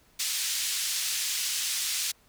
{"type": "band-pass noise", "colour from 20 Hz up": "white", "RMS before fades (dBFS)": -30, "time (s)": [0.19, 2.12], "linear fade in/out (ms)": 10, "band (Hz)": [2800, 7900], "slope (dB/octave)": 12, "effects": ["pink hiss -62 dBFS RMS until 2.28 s"]}